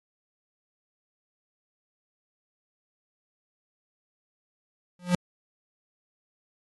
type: tone with exponential growth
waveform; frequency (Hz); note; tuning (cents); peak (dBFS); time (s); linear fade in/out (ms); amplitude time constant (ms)
square; 178.2; F3; +35; -17; 4.99-5.15; 2; 34
effects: AAC 32 kbps